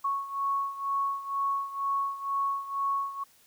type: beating tone pair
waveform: sine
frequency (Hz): 1106 / 1108.1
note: C#6 / C#6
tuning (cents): -4 / -1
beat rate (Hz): 2.1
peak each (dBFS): -29 / -33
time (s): 0.04-3.24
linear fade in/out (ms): 10
effects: white hiss -61 dBFS RMS until 3.46 s